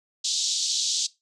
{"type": "band-pass noise", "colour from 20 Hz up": "pink", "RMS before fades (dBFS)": -26, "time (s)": [0.24, 1.07], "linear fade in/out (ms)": 10, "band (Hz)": [3500, 7500], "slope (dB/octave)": 48, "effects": ["noise-tail reverb RT60 0.2 s tail -19 dB re dry"]}